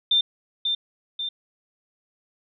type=tone with echo; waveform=sine; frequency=3587 Hz; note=A7; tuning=33 cents sharp; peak=-16 dBFS; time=0.11-0.21 s; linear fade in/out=5 ms; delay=540 ms; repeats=2; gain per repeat=-5 dB; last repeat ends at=1.29 s; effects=none